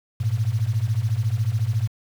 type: beating tone pair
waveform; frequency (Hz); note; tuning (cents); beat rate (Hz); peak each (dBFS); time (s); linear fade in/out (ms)
sine; 102.8 / 116.8; G#2 / A#2; -17 / +4; 14; -23 / -22; 0.2-1.88; 10
effects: 7-bit